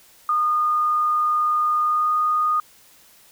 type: tone with pitch glide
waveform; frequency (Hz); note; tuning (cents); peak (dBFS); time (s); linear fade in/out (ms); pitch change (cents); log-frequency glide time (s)
sine; 1223 to 1232.2; D#6 to D#6; -30 to -17; -17; 0.29-2.6; 2; +13; 1.83-2.13
effects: white hiss -52 dBFS RMS until 3.31 s